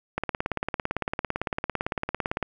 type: click train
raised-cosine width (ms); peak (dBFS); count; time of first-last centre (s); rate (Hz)
0.5; -11; 41; 0.18-2.427; 17.8
effects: none